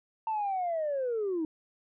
sine linear sweep, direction down, 900 to 304.7 Hz, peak -27 dBFS, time 0.27-1.45 s, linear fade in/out 2 ms, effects tanh soft clip ceiling -25 dBFS

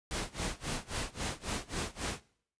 pink noise with tremolo, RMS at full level -34 dBFS, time 0.11-2.2 s, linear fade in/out 0 ms, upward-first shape sine, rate 3.7 Hz, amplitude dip 95%, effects noise-tail reverb RT60 0.6 s tail -22 dB re dry + resampled to 22050 Hz

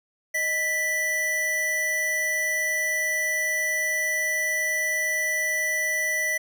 square tone pair together, 622.2 / 1975.5 Hz, D#5 / B6, 0 / 0 cents, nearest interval octave + minor sixth, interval 2000 cents, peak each -35 / -24 dBFS, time 0.34-6.38 s, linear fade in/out 10 ms, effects none

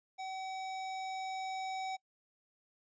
square tone with level ramp, 760 Hz, F#5, 46 cents sharp, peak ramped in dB -40 to -37 dBFS, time 0.18-1.97 s, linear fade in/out 20 ms, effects noise-tail reverb RT60 0.1 s tail -26 dB re dry + resampled to 16000 Hz

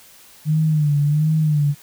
sine tone with vibrato, 150.8 Hz, D3, 46 cents sharp, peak -14 dBFS, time 0.45-1.75 s, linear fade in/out 50 ms, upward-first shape sine, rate 1.4 Hz, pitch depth 75 cents each way, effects white hiss -47 dBFS RMS until 1.82 s

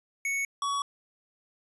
square tone pair in turn, 2217 / 1126.6 Hz, C#7 / C#6, 0 / +28 cents, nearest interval octave, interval 1172 cents, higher first, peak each -28 dBFS, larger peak neither, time 0.25-0.45 / 0.62-0.82 s, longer neither, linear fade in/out 2 ms, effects resampled to 24000 Hz

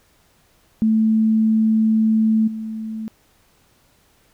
sine tone with level steps, 220 Hz, A3, in tune, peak -13 / -25 dBFS, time 0.82-3.08 s, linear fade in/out 0 ms, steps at 2.47 s, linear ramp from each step 10 ms, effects pink hiss -58 dBFS RMS until 4.33 s

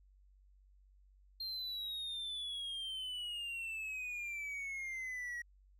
triangle exponential sweep, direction down, 4200 to 1900 Hz, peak -38 dBFS, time 1.4-5.42 s, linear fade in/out 5 ms, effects added 48 Hz sine -62 dBFS peak until 5.79 s

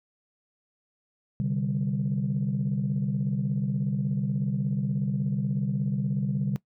sine chord, C suspended second, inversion none, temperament equal with one note detuned, 130.81 / 147.34 / 196 Hz, C3 / D3 / G3, 0 / +6 / 0 cents, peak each -28 dBFS, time 1.4-6.56 s, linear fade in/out 0 ms, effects noise-tail reverb RT60 0.1 s tail -20 dB re dry + tanh soft clip ceiling -18 dBFS

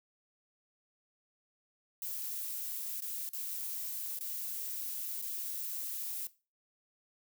violet noise with dropouts, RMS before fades -39 dBFS, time 2.02-6.27 s, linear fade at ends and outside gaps 2 ms, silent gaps 3.005-3.02 / 3.291-3.332 / 4.189-4.208 / 5.217-5.223 s, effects noise-tail reverb RT60 0.3 s tail -17 dB re dry

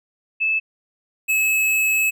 sine / square tone pair in turn, 2616 / 2587 Hz, E7 / E7, -14 / -33 cents, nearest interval unison, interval 19 cents, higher first, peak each -17 dBFS, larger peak neither, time 0.4-0.6 / 1.28-2.11 s, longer second, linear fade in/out 20 ms, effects none

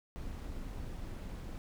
brown noise with amplitude modulation, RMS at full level -40 dBFS, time 0.16-1.58 s, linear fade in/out 0 ms, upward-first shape sine, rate 227 Hz, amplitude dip 40%, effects none

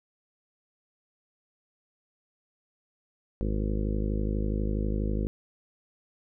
harmonic tone, 52.2 Hz, G#1, 10 cents sharp, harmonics 1 / 2 / 3 / 4 / 5 / 6 / 7 / 8 / 9 / 10, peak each -28 / -34 / -38 / -34 / -40 / -39 / -39 / -46 / -41 / -45 dBFS, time 3.41-5.27 s, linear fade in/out 0 ms, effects none

